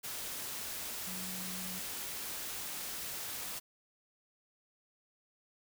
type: tone in noise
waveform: sine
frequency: 185 Hz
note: F#3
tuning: in tune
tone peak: -45 dBFS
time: 1.06-1.8 s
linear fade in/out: 20 ms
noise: white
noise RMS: -41 dBFS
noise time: 0.03-3.6 s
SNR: -7 dB
effects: none